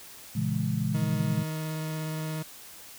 sine chord, A# half-diminished seventh, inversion none, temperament just, 116.54 / 139.85 / 167.82 / 209.8 Hz, A#2 / C#3 / E3 / G#3, 0 / +16 / +31 / +18 cents, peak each -31 dBFS, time 0.35-1.43 s, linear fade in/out 10 ms
40% pulse tone with vibrato, 156.7 Hz, D#3, 13 cents sharp, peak -30 dBFS, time 0.94-2.43 s, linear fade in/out 10 ms, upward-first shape sine, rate 17 Hz, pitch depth 9 cents each way
effects white hiss -47 dBFS RMS until 2.98 s

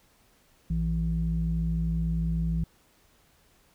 sine tone pair together, 58.27 / 164.81 Hz, A#1 / E3, 0 / 0 cents, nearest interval octave + tritone, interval 1800 cents, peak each -27 / -26 dBFS, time 0.7-2.64 s, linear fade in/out 5 ms, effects tanh soft clip ceiling -18 dBFS + pink hiss -63 dBFS RMS until 3.74 s

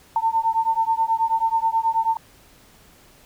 sine beating tone pair, 897 / 906.3 Hz, A5 / A#5, +33 / -49 cents, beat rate 9.3 Hz, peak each -21 dBFS, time 0.16-2.17 s, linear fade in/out 2 ms, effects pink hiss -52 dBFS RMS until 3.25 s

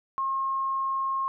sine tone, 1075 Hz, C6, 47 cents sharp, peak -25 dBFS, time 0.18-1.28 s, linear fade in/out 0 ms, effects none

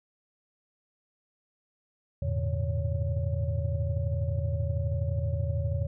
sine tone cluster, 83.4 / 102.3 / 114.8 / 143.4 / 560 Hz, E2 / G#2 / A#2 / D3 / C#5, +21 / -26 / -26 / -41 / +18 cents, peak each -29 / -33 / -32 / -34 / -38 dBFS, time 2.22-5.87 s, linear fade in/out 5 ms, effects tanh soft clip ceiling -16 dBFS

